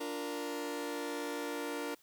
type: chord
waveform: sawtooth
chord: Bb major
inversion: first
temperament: just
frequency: 291.4 / 349.6 / 466.2 Hz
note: D4 / F4 / Bb4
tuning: -13 / +2 / 0 cents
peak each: -36 / -40 / -36 dBFS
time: 0-1.95 s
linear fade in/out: 10 ms
effects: white hiss -66 dBFS RMS until 2.02 s